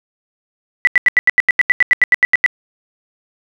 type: tone bursts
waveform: sine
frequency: 1975.5 Hz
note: B6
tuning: in tune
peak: -6 dBFS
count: 16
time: 0.85-2.462 s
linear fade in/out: 0 ms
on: 22 ms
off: 84 ms
effects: none